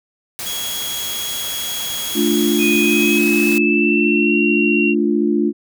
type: noise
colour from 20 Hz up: white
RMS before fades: -27 dBFS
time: 0.39-3.58 s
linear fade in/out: 0 ms
type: tone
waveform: sawtooth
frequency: 3322 Hz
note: G#7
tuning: in tune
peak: -21 dBFS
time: 0.46-3.19 s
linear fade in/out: 10 ms
type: chord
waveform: sine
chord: D minor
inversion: second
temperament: equal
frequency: 220 / 293.7 / 349.2 Hz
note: A3 / D4 / F4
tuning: 0 / 0 / 0 cents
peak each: -18 dBFS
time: 2.14-5.53 s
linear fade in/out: 50 ms
type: tone with pitch glide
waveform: sine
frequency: 2489 to 2746 Hz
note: D#7 to F7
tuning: 0 to -30 cents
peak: -17 dBFS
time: 2.58-4.95 s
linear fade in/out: 50 ms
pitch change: +170 cents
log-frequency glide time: 2.78-4.37 s
effects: none